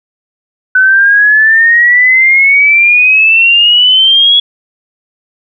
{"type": "exponential sweep", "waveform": "sine", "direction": "up", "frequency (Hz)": [1503, 3370], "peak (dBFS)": -3, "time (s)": [0.75, 4.4], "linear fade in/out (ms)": 5, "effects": []}